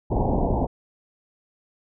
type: low-pass noise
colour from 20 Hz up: pink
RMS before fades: -22 dBFS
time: 0.1-0.67 s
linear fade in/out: 20 ms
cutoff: 950 Hz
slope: 96 dB/octave
effects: none